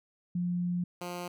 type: tone pair in turn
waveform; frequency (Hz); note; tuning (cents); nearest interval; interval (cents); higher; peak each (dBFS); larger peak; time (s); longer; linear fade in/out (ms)
sine / 10% pulse; 176.6 / 176.6; F3 / F3; +20 / +20; unison; 0; neither; -28; neither; 0.35-0.84 / 1.01-1.28; first; 5
effects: none